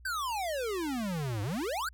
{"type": "exponential two-way sweep", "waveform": "square", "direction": "down then up", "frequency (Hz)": [1595, 98, 1595], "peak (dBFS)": -32, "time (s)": [0.05, 1.89], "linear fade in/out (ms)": 5, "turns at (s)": 1.42, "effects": ["added 60 Hz sine -51 dBFS peak until 1.93 s"]}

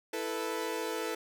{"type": "chord", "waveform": "sawtooth", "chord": "E suspended fourth", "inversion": "none", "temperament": "equal", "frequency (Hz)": [329.6, 440, 493.9], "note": ["E4", "A4", "B4"], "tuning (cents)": [0, 0, 0], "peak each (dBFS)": [-35, -32, -34], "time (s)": [0.13, 1.15], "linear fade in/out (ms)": 5, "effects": []}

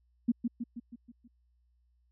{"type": "tone with echo", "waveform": "sine", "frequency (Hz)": 236.7, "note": "A#3", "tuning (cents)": 27, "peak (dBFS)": -22, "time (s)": [0.28, 0.32], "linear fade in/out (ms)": 10, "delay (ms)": 160, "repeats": 6, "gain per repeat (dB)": -5, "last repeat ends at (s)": 1.28, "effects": ["added 60 Hz sine -67 dBFS peak until 2.11 s"]}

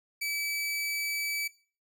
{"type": "tone", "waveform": "sawtooth", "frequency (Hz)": 2300, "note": "D7", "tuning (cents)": -37, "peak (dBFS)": -27, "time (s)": [0.21, 1.48], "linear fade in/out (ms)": 10, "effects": ["noise-tail reverb RT60 0.4 s tail -19 dB re dry"]}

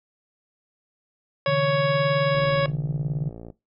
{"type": "harmonic tone", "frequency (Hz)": 556, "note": "C#5", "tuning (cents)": 5, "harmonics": [1, 2, 3, 4, 5, 6, 7, 9], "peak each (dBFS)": [-21, -27, -31, -33, -35, -37, -38, -40], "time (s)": [1.46, 2.66], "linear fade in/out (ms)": 2}
{"type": "tone with tremolo", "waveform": "sine", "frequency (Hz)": 146.83, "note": "D3", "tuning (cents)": 0, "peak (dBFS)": -20, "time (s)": [1.47, 3.3], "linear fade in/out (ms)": 20, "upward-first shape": "sine", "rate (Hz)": 19, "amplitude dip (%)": 75}
{"type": "click train", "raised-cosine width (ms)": 2, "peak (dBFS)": -26, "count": 67, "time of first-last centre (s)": [2.35, 3.502], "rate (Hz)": 57.3}
{"effects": ["noise-tail reverb RT60 0.2 s tail -18 dB re dry"]}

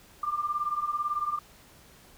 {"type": "beating tone pair", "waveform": "sine", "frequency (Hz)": [1180, 1198], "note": ["D6", "D6"], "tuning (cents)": [8, 34], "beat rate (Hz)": 18, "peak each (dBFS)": [-32, -29], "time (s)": [0.23, 1.39], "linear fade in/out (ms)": 5, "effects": ["pink hiss -55 dBFS RMS until 2.17 s"]}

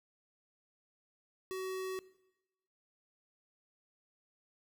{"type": "tone", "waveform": "square", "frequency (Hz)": 376.2, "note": "F#4", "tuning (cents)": 29, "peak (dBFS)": -38, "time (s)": [1.51, 1.99], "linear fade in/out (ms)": 0, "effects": ["noise-tail reverb RT60 0.9 s tail -18 dB re dry"]}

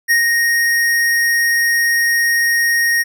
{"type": "tone with ADSR envelope", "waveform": "square", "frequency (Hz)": 1864.7, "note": "A#6", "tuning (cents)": 0, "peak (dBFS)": -10, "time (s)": [0.08, 3.04], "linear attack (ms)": 30, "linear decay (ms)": 110, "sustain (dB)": -3, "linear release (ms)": 27, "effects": []}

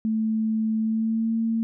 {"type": "tone with pitch glide", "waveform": "sine", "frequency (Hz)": [220, 226.2], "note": ["A3", "A3"], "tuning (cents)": [0, 48], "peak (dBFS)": -21, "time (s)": [0.05, 1.63], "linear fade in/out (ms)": 0, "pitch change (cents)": 48, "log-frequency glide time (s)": [0.79, 1.33], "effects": []}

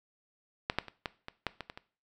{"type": "clicks", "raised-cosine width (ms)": 0.3, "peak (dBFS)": [-12, -11, -27, -17, -24, -14, -22, -25, -27], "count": 9, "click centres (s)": [0.699, 0.786, 0.883, 1.058, 1.284, 1.467, 1.607, 1.699, 1.775], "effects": ["noise-tail reverb RT60 0.4 s tail -18 dB re dry"]}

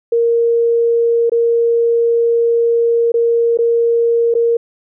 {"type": "tone with dropouts", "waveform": "sine", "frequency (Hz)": 466.2, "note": "A#4", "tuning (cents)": 0, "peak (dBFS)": -10, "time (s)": [0.12, 4.57], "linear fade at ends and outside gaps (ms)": 5, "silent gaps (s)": [[1.297, 1.318], [3.12, 3.14], [3.574, 3.587], [4.341, 4.35]], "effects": []}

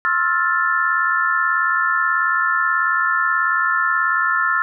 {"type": "chord", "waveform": "sine", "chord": "F major seventh", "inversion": "second", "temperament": "equal with one note detuned", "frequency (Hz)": [1067.9, 1318.5, 1396.9, 1760], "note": ["C6", "E6", "F6", "A6"], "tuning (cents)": [35, 0, 0, 0], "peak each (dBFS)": [-24, -21, -20, -20], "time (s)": [0.05, 4.62], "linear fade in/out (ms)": 0, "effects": []}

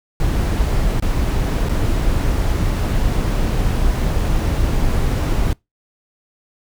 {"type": "noise with dropouts", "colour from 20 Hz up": "brown", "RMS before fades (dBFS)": -17, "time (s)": [0.2, 5.53], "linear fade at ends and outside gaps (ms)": 1, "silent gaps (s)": [[0.999, 1.023], [1.687, 1.693]], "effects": ["noise-tail reverb RT60 0.2 s tail -25 dB re dry"]}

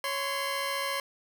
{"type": "tone pair together", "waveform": "15% pulse", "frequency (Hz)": [554.4, 1034.5], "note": ["C#5", "C6"], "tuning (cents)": [0, -20], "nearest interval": "major seventh", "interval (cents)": 1080, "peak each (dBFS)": [-26, -26], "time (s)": [0.04, 1], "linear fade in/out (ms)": 2, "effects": []}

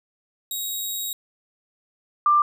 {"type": "tone pair in turn", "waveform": ["10% pulse", "sine"], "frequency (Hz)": [3798, 1186.3], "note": ["A#7", "D6"], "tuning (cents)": [32, 17], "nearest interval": "octave + minor sixth", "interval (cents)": 2015, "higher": "first", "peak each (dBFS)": [-19, -14], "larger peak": "second", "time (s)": [[0.51, 1.13], [2.26, 2.42]], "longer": "first", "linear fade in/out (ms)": 2, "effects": []}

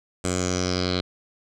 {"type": "tone with low-pass filter sweep", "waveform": "10% pulse", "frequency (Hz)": 90.8, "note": "F#2", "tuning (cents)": -32, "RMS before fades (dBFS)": -25, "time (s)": [0.24, 1.01], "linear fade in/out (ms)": 5, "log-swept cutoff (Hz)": [8100, 4000], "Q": 5.9, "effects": []}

